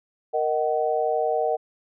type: chord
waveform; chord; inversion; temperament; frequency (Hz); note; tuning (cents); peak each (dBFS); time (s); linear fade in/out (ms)
sine; D# minor; second; equal with one note detuned; 466.2 / 622.3 / 753.4; A#4 / D#5 / F#5; 0 / 0 / +31; -25 / -25 / -25; 0.33-1.57; 20
effects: none